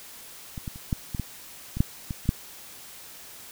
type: clicks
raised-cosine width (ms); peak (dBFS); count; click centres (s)
5; -22 / -20 / -29 / -12 / -18 / -15 / -19 / -7 / -18 / -30 / -8; 11; 0.578 / 0.678 / 0.759 / 0.928 / 1.148 / 1.197 / 1.77 / 1.805 / 2.108 / 2.256 / 2.291
effects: white hiss -45 dBFS RMS until 3.51 s

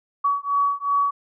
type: beating tone pair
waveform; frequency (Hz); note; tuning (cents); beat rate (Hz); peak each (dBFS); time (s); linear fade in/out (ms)
sine; 1131 / 1133.7; C#6 / C#6; +34 / +39; 2.7; -22; 0.24-1.11; 10
effects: none

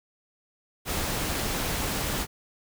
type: noise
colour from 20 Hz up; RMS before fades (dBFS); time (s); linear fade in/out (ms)
pink; -29; 0.85-2.27; 50
effects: none

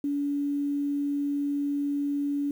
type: tone with quantisation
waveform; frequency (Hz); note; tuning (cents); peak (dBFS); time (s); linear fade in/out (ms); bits
sine; 285.6; D4; -48; -25; 0.04-2.51; 2; 9
effects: none

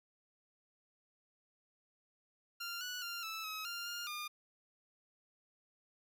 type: tone with pitch steps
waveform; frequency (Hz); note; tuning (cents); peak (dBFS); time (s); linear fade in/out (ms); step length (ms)
15% pulse; 1391 / 1474 / 1392 / 1313 / 1277 / 1395 / 1409 / 1210; F6 / F#6 / F6 / E6 / D#6 / F6 / F6 / D#6; -7 / -7 / -6 / -7 / +45 / -2 / +15 / -49; -34; 2.6-4.28; 10; 210
effects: none

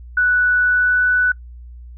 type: tone with pitch glide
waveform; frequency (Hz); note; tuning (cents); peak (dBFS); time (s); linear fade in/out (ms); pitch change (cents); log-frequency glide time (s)
sine; 1480 to 1488.6; F#6 to F#6; 0 to +10; -12; 0.17-1.32; 5; +10; 0.62-1.04
effects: noise-tail reverb RT60 0.1 s tail -24 dB re dry + added 60 Hz sine -34 dBFS peak until 1.97 s

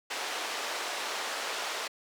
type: band-pass noise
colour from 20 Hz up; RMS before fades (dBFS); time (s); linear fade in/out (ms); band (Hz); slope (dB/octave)
pink; -35; 0.1-1.88; 10; 560 to 6300; 12
effects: high-pass 300 Hz 12 dB/octave

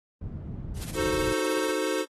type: low-pass noise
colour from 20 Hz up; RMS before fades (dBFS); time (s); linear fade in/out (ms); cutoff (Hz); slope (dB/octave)
white; -36; 0.21-1.33; 5; 130; 12
type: noise with tremolo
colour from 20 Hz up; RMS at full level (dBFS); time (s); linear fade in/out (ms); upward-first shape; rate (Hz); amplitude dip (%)
white; -38; 0.75-1.75; 50; sine; 16; 75
type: chord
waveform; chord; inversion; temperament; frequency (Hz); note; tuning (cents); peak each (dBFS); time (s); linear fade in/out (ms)
square; D# diminished seventh; none; equal; 311.1 / 370 / 440 / 523.3; D#4 / F#4 / A4 / C5; 0 / 0 / 0 / 0; -32; 0.94-2.06; 50
effects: AAC 32 kbps

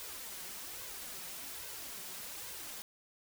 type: noise with flanger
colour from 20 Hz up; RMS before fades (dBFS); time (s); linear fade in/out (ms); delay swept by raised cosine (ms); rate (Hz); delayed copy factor
white; -45; 0-2.82; 0; 1.9 to 5.5; 1.2; +0.55
effects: none

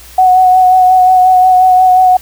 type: tone with vibrato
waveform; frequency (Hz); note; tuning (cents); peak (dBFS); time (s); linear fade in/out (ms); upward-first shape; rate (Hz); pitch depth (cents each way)
sine; 740; F#5; 0; -3; 0.18-2.17; 5; sine; 5.6; 19
effects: added 60 Hz sine -37 dBFS peak until 2.21 s + white hiss -36 dBFS RMS until 2.21 s

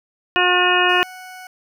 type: harmonic tone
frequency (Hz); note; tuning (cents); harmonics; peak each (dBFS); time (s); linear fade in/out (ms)
359.8; F#4; -48; 1 / 2 / 3 / 4 / 5 / 7 / 8; -21 / -21 / -21 / -21 / -21 / -21 / -21; 0.36-1.03; 0
type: tone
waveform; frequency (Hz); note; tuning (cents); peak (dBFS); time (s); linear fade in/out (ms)
20% pulse; 740; F#5; 0; -30; 0.89-1.47; 2
effects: none

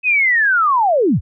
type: linear sweep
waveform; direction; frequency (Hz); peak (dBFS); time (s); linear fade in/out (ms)
sine; down; 2570 to 49; -11; 0.03-1.21; 50
effects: none

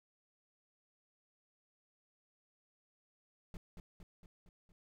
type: noise with echo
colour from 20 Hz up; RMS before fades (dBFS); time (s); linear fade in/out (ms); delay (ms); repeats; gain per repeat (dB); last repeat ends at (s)
brown; -44; 3.54-3.57; 2; 230; 5; -4; 4.72
effects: none

